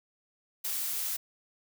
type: noise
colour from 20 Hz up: blue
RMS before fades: -33 dBFS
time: 0.64-1.17 s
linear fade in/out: 10 ms
effects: none